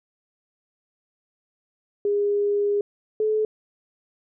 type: tone pair in turn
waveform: sine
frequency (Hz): 408.6 / 431.3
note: G#4 / A4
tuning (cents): -28 / -35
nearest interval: minor second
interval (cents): 93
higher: second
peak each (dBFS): -19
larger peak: neither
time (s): 2.05-2.81 / 3.2-3.45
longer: first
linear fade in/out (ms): 2
effects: none